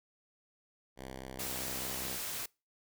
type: tone with pitch glide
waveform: 5% pulse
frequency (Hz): 65.4 to 64.87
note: C2 to C2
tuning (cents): 0 to -14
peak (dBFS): -32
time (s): 0.96-2.19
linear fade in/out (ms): 50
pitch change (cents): -14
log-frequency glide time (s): 1.28-1.37
type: noise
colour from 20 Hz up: white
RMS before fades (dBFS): -39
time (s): 1.39-2.46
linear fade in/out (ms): 5
effects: noise-tail reverb RT60 0.3 s tail -26 dB re dry